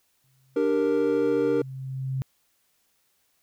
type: tone with exponential growth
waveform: sine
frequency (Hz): 132.4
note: C3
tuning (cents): +21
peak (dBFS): -24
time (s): 0.24-2.22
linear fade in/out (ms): 0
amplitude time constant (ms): 430
type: chord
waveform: triangle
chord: G minor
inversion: second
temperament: equal with one note detuned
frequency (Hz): 295.5 / 392 / 466.2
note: D4 / G4 / Bb4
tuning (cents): +11 / 0 / 0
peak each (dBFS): -24 / -25 / -21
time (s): 0.56-1.62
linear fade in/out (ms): 5
effects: white hiss -69 dBFS RMS until 3.42 s